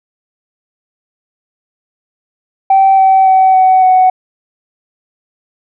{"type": "tone with pitch steps", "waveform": "sine", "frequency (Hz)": [774, 766.4, 758.9, 751.5, 744.2], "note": ["G5", "G5", "F#5", "F#5", "F#5"], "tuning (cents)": [-22, -39, 44, 27, 10], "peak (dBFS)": -3, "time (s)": [2.7, 4.1], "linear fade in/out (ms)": 5, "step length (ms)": 280, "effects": ["tanh soft clip ceiling -1 dBFS"]}